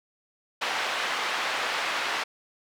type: band-pass noise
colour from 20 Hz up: pink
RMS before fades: -29 dBFS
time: 0.61-2.24 s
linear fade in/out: 10 ms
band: 860 to 3400 Hz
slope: 12 dB/octave
effects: none